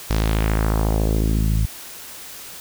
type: tone with low-pass filter sweep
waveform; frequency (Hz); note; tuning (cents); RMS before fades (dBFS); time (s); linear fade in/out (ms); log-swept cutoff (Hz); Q
sawtooth; 54; A1; -32; -19; 0.1-1.66; 5; 6100 to 120; 1.5
effects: white hiss -37 dBFS RMS until 2.6 s